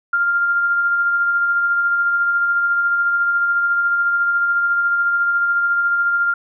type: tone with tremolo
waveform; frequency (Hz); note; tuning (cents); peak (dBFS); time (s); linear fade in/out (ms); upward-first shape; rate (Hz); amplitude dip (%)
sine; 1396.9; F6; 0; -13; 0.13-6.34; 5; sine; 14; 30
effects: none